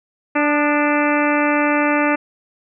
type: harmonic tone with a mistuned harmonic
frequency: 293.7 Hz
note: D4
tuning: in tune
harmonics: 1 / 2 / 3 / 4 / 5 / 6 / 7 / 8 / 9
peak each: -18 / -21 / -23 / -24 / -25 / -26 / -26 / -27 / -28 dBFS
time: 0.35-2.16 s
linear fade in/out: 10 ms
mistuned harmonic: 4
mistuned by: +40 cents
effects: none